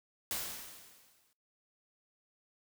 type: noise with exponential decay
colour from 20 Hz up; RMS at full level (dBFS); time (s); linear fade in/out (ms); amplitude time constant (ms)
white; -35; 0.31-1.33; 0; 220
effects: noise-tail reverb RT60 0.3 s tail -22 dB re dry